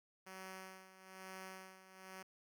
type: tone with tremolo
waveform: 5% pulse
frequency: 188.7 Hz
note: F#3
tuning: 34 cents sharp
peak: -37 dBFS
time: 0.26-2.23 s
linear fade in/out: 10 ms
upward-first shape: sine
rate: 1.1 Hz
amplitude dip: 75%
effects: none